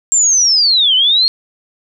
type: linear two-way sweep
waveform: sine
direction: down then up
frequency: 7459 to 2960 to 4332 Hz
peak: -8 dBFS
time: 0.12-1.28 s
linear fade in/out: 0 ms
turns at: 0.95 s
effects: none